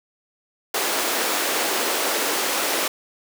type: high-pass noise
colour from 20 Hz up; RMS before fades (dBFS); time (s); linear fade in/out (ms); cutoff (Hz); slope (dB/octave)
pink; -23; 0.74-2.88; 5; 320; 24
effects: none